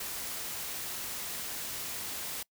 white noise, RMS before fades -38 dBFS, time 0-2.43 s, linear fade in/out 5 ms, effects noise-tail reverb RT60 0.1 s tail -24 dB re dry

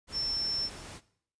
sine tone in noise, 5380 Hz, E8, 34 cents sharp, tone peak -29 dBFS, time 0.12-0.7 s, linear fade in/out 50 ms, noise pink, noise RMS -45 dBFS, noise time 0.07-1.01 s, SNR +13 dB, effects noise-tail reverb RT60 0.6 s tail -18 dB re dry + resampled to 22050 Hz

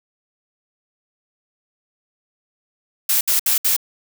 blue noise bursts, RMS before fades -17 dBFS, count 4, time 3.09-3.765 s, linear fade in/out 5 ms, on 120 ms, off 65 ms, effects none

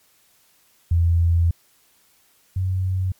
sine tone pair in turn, 84.6 / 93.36 Hz, E2 / F#2, +45 / +16 cents, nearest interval major second, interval 171 cents, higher second, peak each -14 / -19 dBFS, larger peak first, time 0.91-1.51 / 2.56-3.12 s, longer first, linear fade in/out 5 ms, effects white hiss -59 dBFS RMS until 3.19 s + MP3 96 kbps

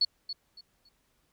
sine tone with echo, 4400 Hz, C#8, 14 cents flat, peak -21 dBFS, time 0.01-0.05 s, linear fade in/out 5 ms, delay 280 ms, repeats 3, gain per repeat -12 dB, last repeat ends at 0.89 s, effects pink hiss -72 dBFS RMS until 1.32 s

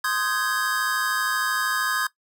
square chord, Ab major seventh, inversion first, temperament equal with one note detuned, 1046.5 / 1244.5 / 1548.2 / 1661.2 Hz, C6 / Eb6 / G6 / Ab6, 0 / 0 / -22 / 0 cents, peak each -31 / -29 / -30 / -26 dBFS, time 0.04-2.07 s, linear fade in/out 5 ms, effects noise-tail reverb RT60 0.1 s tail -18 dB re dry

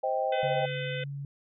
sine chord, C minor, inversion none, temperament just, 523.3 / 627.9 / 784.9 Hz, C5 / Eb5 / G5, 0 / +16 / +2 cents, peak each -30 / -31 / -30 dBFS, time 0.03-0.66 s, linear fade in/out 10 ms
harmonic tone, 507 Hz, B4, 45 cents sharp, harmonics 1 / 3 / 4 / 5 / 6 / 7, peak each -35 / -40 / -41 / -42 / -43 / -43 dBFS, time 0.32-1.04 s, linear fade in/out 5 ms
sine tone with pitch glide, 141.6 to 140.54 Hz, C#3 to C#3, +37 to +24 cents, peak -34 dBFS, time 0.43-1.25 s, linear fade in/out 2 ms, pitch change -13 cents, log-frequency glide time 0.64-0.86 s
effects none

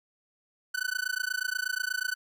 45% pulse tone with amplitude modulation, 1500 Hz, F#6, 23 cents sharp, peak -25 dBFS, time 0.74-2.15 s, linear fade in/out 10 ms, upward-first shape sine, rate 28.3 Hz, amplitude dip 100%, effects none

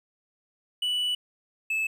triangle tone pair in turn, 2960 / 2612 Hz, F#7 / E7, 0 / -17 cents, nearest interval major second, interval 217 cents, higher first, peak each -23 dBFS, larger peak neither, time 0.82-1.15 / 1.7-1.87 s, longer first, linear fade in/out 5 ms, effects 10-bit

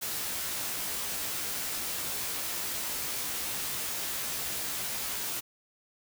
white noise with comb filter, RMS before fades -34 dBFS, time 0.01-5.41 s, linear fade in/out 20 ms, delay 17 ms, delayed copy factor +0.7, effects none

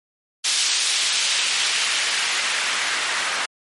white noise with band-pass filter sweep, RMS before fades -22 dBFS, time 0.44-3.46 s, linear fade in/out 10 ms, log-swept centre 4200 to 1500 Hz, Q 1, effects MP3 48 kbps

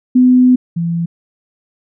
sine tone pair in turn, 252 / 168.87 Hz, B3 / E3, +35 / +42 cents, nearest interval perfect fifth, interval 693 cents, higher first, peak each -5 / -14 dBFS, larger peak first, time 0.15-0.56 / 0.76-1.06 s, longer first, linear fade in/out 10 ms, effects none

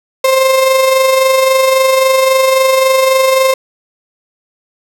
35% pulse tone with amplitude modulation, 527 Hz, C5, 12 cents sharp, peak -4 dBFS, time 0.24-3.54 s, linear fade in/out 5 ms, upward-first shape sine, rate 23.7 Hz, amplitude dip 40%, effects none

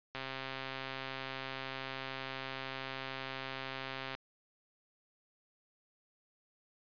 click train, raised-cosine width 0.3 ms, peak -24 dBFS, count 533, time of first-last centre 0.15-4.15 s, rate 133 Hz, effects resampled to 11025 Hz

